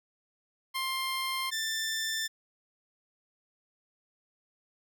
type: tone pair in turn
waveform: 15% pulse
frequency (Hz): 1056 / 1776.1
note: C6 / A6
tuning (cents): +16 / +16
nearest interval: major sixth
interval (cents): 900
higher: second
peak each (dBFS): -24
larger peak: neither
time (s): 0.74-1.51 / 1.51-2.28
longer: neither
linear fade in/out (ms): 20
effects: none